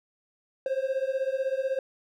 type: beating tone pair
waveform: triangle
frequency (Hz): 523.3 / 539.3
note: C5 / C#5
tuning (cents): 0 / -48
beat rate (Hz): 16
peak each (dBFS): -27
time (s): 0.66-1.79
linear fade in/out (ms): 2
effects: none